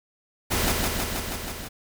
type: noise with echo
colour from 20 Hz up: pink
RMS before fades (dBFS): -24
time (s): 0.5-0.73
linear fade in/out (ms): 20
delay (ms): 160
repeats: 6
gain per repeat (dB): -2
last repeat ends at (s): 1.69
effects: none